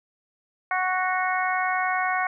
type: harmonic tone with a mistuned harmonic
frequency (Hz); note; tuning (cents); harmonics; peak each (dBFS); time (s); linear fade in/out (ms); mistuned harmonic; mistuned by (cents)
370; F#4; 0; 2 / 3 / 4 / 5 / 6; -26 / -28 / -29 / -30 / -31; 0.71-2.27; 2; 6; -21
effects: none